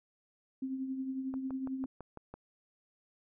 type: tone with tremolo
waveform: sine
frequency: 264 Hz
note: C4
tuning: 16 cents sharp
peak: -32 dBFS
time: 0.62-1.86 s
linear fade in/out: 5 ms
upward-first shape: triangle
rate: 11 Hz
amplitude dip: 55%
type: click train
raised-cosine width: 1 ms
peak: -31 dBFS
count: 7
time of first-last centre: 1.34-2.34 s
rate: 6 Hz
effects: none